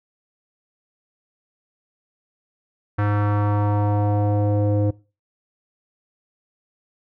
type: tone with low-pass filter sweep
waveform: square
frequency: 103.4 Hz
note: G#2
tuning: 7 cents flat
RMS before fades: -20 dBFS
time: 2.98-4.91 s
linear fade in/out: 10 ms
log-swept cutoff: 1500 to 470 Hz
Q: 2.4
effects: noise-tail reverb RT60 0.3 s tail -20 dB re dry